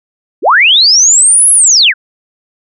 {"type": "linear two-way sweep", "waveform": "sine", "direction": "up then down", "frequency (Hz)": [235.6, 10930, 1371], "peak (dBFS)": -3, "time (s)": [0.42, 1.94], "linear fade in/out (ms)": 50, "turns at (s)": 1.51, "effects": []}